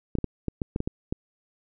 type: clicks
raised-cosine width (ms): 3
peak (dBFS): -14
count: 9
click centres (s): 0.153 / 0.186 / 0.243 / 0.483 / 0.618 / 0.761 / 0.804 / 0.875 / 1.125
effects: none